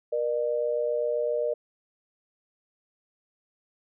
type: tone pair together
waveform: sine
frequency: 475.4 / 603 Hz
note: A#4 / D5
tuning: +34 / +46 cents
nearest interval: major third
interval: 412 cents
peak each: -27 dBFS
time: 0.12-1.54 s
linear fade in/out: 10 ms
effects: none

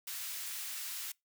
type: high-pass noise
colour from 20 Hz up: white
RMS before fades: -41 dBFS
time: 0.07-1.12 s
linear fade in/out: 5 ms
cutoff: 1500 Hz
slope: 12 dB/octave
effects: noise-tail reverb RT60 0.2 s tail -25 dB re dry

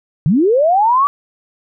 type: linear sweep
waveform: sine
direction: up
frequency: 130.81 to 1161 Hz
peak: -9 dBFS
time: 0.26-1.07 s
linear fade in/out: 0 ms
effects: none

